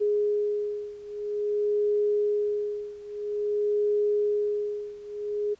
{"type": "beating tone pair", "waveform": "sine", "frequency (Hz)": [415.3, 415.8], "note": ["G#4", "G#4"], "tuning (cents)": [0, 2], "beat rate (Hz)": 0.5, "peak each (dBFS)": [-26, -28], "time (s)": [0, 5.55], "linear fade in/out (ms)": 20, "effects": ["pink hiss -61 dBFS RMS until 5.59 s", "resampled to 16000 Hz"]}